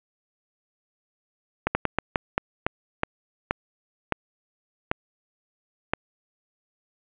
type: slowing click train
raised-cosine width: 0.5 ms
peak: -6 dBFS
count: 12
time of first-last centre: 1.67-5.935 s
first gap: 80 ms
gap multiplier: 1.29
effects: resampled to 8000 Hz + 7-bit